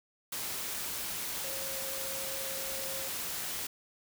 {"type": "tone in noise", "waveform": "sine", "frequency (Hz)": 538, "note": "C5", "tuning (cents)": 48, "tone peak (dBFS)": -43, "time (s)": [1.44, 3.08], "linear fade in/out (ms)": 5, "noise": "white", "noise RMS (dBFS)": -37, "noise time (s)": [0.32, 3.67], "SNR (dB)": -9, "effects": []}